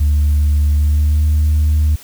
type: tone with pitch glide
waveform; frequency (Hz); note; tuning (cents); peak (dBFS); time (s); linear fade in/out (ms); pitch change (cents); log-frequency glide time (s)
sine; 73.7 to 75.99; D2 to D#2; +7 to -40; -8; 0-1.96; 10; +53; 0.76-1.25
effects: tanh soft clip ceiling -8 dBFS + white hiss -40 dBFS RMS until 2.03 s